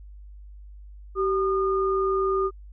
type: tone pair together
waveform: sine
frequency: 385 / 1217.4 Hz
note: G4 / D#6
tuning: -31 / -38 cents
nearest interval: octave + minor sixth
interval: 1993 cents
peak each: -22 / -26 dBFS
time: 1.15-2.51 s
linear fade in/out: 50 ms
effects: added 50 Hz sine -41 dBFS peak until 2.72 s